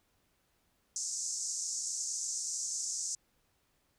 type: band-pass noise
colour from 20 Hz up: pink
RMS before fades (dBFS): -37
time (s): 0.96-3.15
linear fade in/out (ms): 2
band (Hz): 5800 to 7800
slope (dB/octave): 48
effects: pink hiss -74 dBFS RMS until 3.98 s